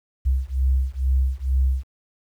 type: beating tone pair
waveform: sine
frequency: 64.5 / 66.7 Hz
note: C2 / C2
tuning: -24 / +34 cents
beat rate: 2.2 Hz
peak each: -21 dBFS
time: 0.25-1.84 s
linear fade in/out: 20 ms
effects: 9-bit